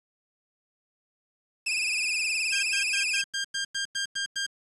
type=tone with vibrato; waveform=sawtooth; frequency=2524 Hz; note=D#7; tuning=24 cents sharp; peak=-22 dBFS; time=1.66-3.22 s; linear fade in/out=10 ms; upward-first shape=triangle; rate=19 Hz; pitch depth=110 cents each way
type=tone bursts; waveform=15% pulse; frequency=1600 Hz; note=G6; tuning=35 cents sharp; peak=-21 dBFS; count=10; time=2.52-4.466 s; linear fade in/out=10 ms; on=110 ms; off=94 ms
effects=resampled to 24000 Hz + 8-bit